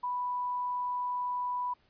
sine tone, 987.8 Hz, B5, in tune, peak -30 dBFS, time 0.03-1.74 s, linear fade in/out 10 ms, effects pink hiss -68 dBFS RMS until 1.89 s + resampled to 11025 Hz

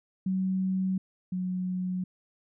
sine tone pair in turn, 188.3 / 183.36 Hz, F#3 / F#3, +31 / -15 cents, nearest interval unison, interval 46 cents, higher first, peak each -25 / -28 dBFS, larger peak first, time 0.26-0.98 / 1.32-2.04 s, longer neither, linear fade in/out 5 ms, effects none

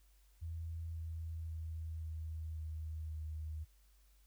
sine tone with pitch steps, 82.3 / 81.4 / 80.51 / 79.63 / 78.77 / 77.91 Hz, E2 / E2 / E2 / D#2 / D#2 / D#2, -2 / -21 / -40 / +41 / +22 / +3 cents, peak -40 dBFS, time 0.41-3.65 s, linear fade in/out 20 ms, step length 540 ms, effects added 50 Hz sine -64 dBFS peak until 4.26 s + white hiss -74 dBFS RMS until 4.26 s

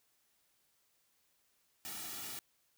white noise with comb filter, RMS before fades -44 dBFS, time 1.85-2.39 s, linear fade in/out 0 ms, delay 1.9 ms, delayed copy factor -0.7, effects white hiss -75 dBFS RMS until 2.77 s

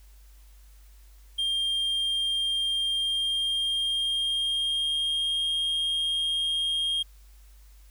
triangle tone with pitch glide, 3200 to 3232 Hz, G7 to G#7, +35 to -48 cents, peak -23 dBFS, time 1.38-7.03 s, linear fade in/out 10 ms, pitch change +17 cents, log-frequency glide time 2.88-5.47 s, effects added 50 Hz sine -49 dBFS peak until 7.9 s + white hiss -62 dBFS RMS until 7.9 s

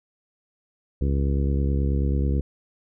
harmonic tone, 69.3 Hz, C#2, in tune, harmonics 1 / 2 / 3 / 4 / 5 / 6 / 7, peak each -21 / -27 / -31 / -33 / -35 / -37 / -38 dBFS, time 1.01-2.41 s, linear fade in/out 5 ms, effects none

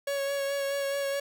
45% pulse tone with vibrato, 557 Hz, C#5, 8 cents sharp, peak -28 dBFS, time 0.07-1.2 s, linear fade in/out 5 ms, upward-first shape sine, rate 4.7 Hz, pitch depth 18 cents each way, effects none

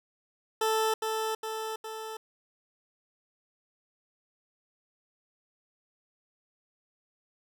20% pulse tone with echo, 440 Hz, A4, in tune, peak -20 dBFS, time 0.61-0.94 s, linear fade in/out 5 ms, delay 410 ms, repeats 3, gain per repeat -4 dB, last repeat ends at 2.17 s, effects none

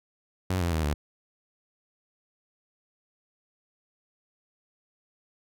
sawtooth tone with pitch steps, 92.5 / 85.81 / 79.6 / 73.84 Hz, F#2 / F2 / D#2 / D2, 0 / -30 / +40 / +10 cents, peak -21 dBFS, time 0.5-0.94 s, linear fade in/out 5 ms, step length 110 ms, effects none

